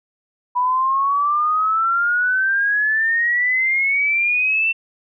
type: exponential sweep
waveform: sine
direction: up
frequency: 980 to 2698 Hz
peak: -15 dBFS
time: 0.55-4.73 s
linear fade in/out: 20 ms
effects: none